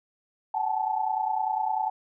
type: tone cluster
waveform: sine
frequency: 753 / 850 / 880 Hz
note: F#5 / G#5 / A5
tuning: +30 / +40 / 0 cents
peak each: -29 dBFS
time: 0.54-1.9 s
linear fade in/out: 5 ms
effects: none